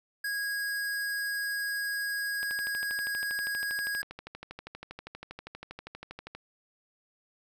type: tone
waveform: square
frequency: 1648 Hz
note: G#6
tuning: 14 cents flat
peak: -31 dBFS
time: 0.24-4.02 s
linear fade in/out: 5 ms
type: click train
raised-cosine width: 0.3 ms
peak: -25 dBFS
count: 50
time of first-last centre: 2.43-6.35 s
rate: 12.5 Hz
effects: none